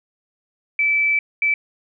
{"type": "tone bursts at uneven times", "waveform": "sine", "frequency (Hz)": 2314, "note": "D7", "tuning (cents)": -26, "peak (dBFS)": -15, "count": 2, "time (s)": [[0.79, 1.19], [1.42, 1.54]], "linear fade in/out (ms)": 2, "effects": []}